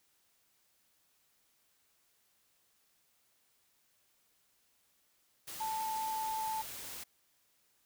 sine tone in noise, 880 Hz, A5, in tune, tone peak -34 dBFS, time 5.6-6.62 s, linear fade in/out 10 ms, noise white, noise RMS -45 dBFS, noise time 5.47-7.04 s, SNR +8 dB, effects white hiss -73 dBFS RMS until 7.85 s

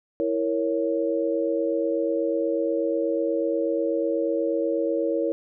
sine chord, A# diminished, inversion second, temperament equal, 329.6 / 466.2 / 554.4 Hz, E4 / A#4 / C#5, 0 / 0 / 0 cents, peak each -26 / -26 / -26 dBFS, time 0.2-5.32 s, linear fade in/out 0 ms, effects none

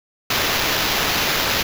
blue noise with sample-and-hold, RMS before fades -20 dBFS, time 0.3-1.63 s, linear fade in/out 5 ms, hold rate 8820 Hz, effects none

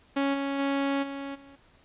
sawtooth tone with level steps, 277.2 Hz, C#4, in tune, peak -20 / -24 / -21 / -30 / -45 dBFS, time 0.16-1.56 s, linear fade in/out 10 ms, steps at 0.33 / 0.58 / 1.02 / 1.34 s, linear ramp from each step 20 ms, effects pink hiss -60 dBFS RMS until 1.84 s + resampled to 8000 Hz

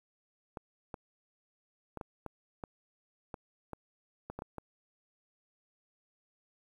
clicks, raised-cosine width 1 ms, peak -26 dBFS, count 12, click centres 0.572 / 0.942 / 1.973 / 2.012 / 2.263 / 2.638 / 3.342 / 3.733 / 4.3 / 4.39 / 4.421 / 4.583 s, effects 10-bit

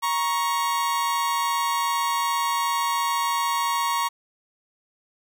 40% pulse tone pair together, 942.3 / 1105 Hz, A#5 / C#6, +18 / -6 cents, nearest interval minor third, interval 276 cents, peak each -24 dBFS, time 0.02-4.09 s, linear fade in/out 20 ms, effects none

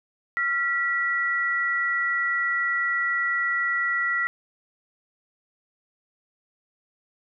sine tone pair together, 1376 / 1946 Hz, F6 / B6, -26 / -26 cents, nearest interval tritone, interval 600 cents, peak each -27 / -23 dBFS, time 0.37-4.27 s, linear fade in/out 0 ms, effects none

